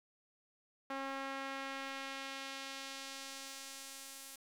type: tone with band-pass filter sweep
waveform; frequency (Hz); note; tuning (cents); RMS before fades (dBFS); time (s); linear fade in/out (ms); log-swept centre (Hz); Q
sawtooth; 271.2; C#4; -38; -45; 0.9-4.36; 5; 1200 to 11000; 0.8
effects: 11-bit